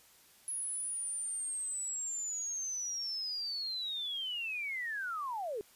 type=linear sweep; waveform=sine; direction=down; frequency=10548 to 390 Hz; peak=-35 dBFS; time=0.48-5.61 s; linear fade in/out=0 ms; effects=white hiss -62 dBFS RMS until 5.75 s + resampled to 32000 Hz